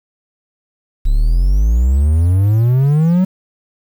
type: exponential sweep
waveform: triangle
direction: up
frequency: 33.29 to 190.5 Hz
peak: -7 dBFS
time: 1.05-3.25 s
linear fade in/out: 10 ms
effects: 7-bit